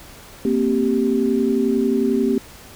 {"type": "tone cluster", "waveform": "sine", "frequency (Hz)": [231, 262.2, 390.9], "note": ["A#3", "C4", "G4"], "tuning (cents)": [-16, 4, -5], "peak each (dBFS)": -20, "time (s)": [0.45, 2.38], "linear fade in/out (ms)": 2, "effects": ["pink hiss -42 dBFS RMS until 2.75 s"]}